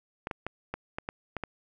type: clicks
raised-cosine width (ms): 0.5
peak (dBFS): -18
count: 8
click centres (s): 0.271 / 0.312 / 0.466 / 0.74 / 0.985 / 1.089 / 1.367 / 1.437
effects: none